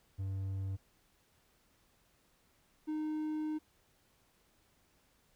triangle tone pair in turn, 96.5 / 308.1 Hz, G2 / D#4, -27 / -17 cents, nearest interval octave + minor sixth, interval 2010 cents, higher second, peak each -33 / -32 dBFS, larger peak second, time 0.18-0.77 / 2.87-3.59 s, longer second, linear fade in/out 20 ms, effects pink hiss -71 dBFS RMS until 5.35 s

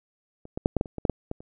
clicks, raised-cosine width 2 ms, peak -29 / -17 / -6 / -9 / -10 / -26 / -20 / -9 / -9 / -17 / -30 dBFS, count 11, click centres 0.454 / 0.575 / 0.659 / 0.767 / 0.811 / 0.858 / 0.983 / 1.052 / 1.097 / 1.314 / 1.405 s, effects none

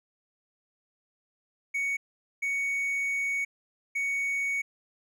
triangle tone bursts at uneven times, 2231 Hz, C#7, 11 cents sharp, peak -25 dBFS, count 3, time 1.74-1.97 / 2.42-3.45 / 3.95-4.62 s, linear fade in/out 10 ms, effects none

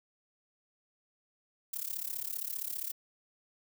violet noise with amplitude modulation, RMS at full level -34 dBFS, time 1.73-2.92 s, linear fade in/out 5 ms, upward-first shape sine, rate 35.1 Hz, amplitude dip 90%, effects none

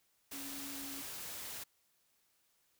sine tone in noise, 277.2 Hz, C#4, in tune, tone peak -48 dBFS, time 0.33-1.02 s, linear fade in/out 10 ms, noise white, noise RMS -45 dBFS, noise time 0.31-1.64 s, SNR -6 dB, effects white hiss -75 dBFS RMS until 2.79 s

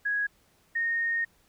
sine tone pair in turn, 1661.2 / 1849.1 Hz, G#6 / A#6, 0 / -15 cents, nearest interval major second, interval 185 cents, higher second, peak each -25 dBFS, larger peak neither, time 0.05-0.27 / 0.75-1.25 s, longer second, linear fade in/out 10 ms, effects pink hiss -65 dBFS RMS until 1.48 s

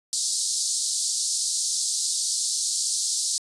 white band-pass noise, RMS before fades -26 dBFS, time 0.13-3.38 s, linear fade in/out 0 ms, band 4100 to 9400 Hz, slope 48 dB/octave, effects resampled to 24000 Hz

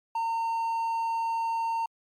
triangle tone, 913 Hz, A#5, 36 cents flat, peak -24 dBFS, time 0.15-1.86 s, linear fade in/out 5 ms, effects MP3 96 kbps

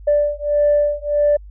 sine beating tone pair, 586 / 587.6 Hz, D5 / D5, -4 / +1 cents, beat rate 1.6 Hz, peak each -16 dBFS, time 0.07-1.37 s, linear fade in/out 10 ms, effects tanh soft clip ceiling -7 dBFS + added 50 Hz sine -35 dBFS peak until 1.5 s

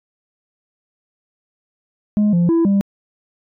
sine tone with pitch steps, 209.1 / 173 / 332.8 / 198.7 Hz, G#3 / F3 / E4 / G3, +12 / -16 / +17 / +24 cents, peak -9 dBFS, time 2.17-2.81 s, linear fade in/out 0 ms, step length 160 ms, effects tanh soft clip ceiling -11 dBFS

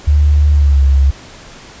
sine tone with pitch glide, 73.42 to 68.5 Hz, D2 to C#2, 0 to -20 cents, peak -6 dBFS, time 0.07-1.11 s, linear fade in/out 10 ms, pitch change -120 cents, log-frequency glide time 0.53-0.82 s, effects pink hiss -36 dBFS RMS until 1.8 s + resampled to 16000 Hz

